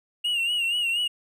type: tone with vibrato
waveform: triangle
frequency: 2824 Hz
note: F7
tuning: 19 cents sharp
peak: -21 dBFS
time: 0.24-1.08 s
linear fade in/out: 10 ms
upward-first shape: sine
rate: 4.2 Hz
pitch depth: 72 cents each way
effects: none